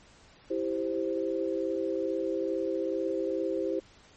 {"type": "chord", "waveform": "sine", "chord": "C major", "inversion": "first", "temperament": "equal", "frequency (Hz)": [329.6, 392, 523.3], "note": ["E4", "G4", "C5"], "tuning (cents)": [0, 0, 0], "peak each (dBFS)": -32, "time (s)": [0.5, 3.8], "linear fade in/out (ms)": 10, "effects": ["pink hiss -57 dBFS RMS until 4.16 s", "MP3 32 kbps"]}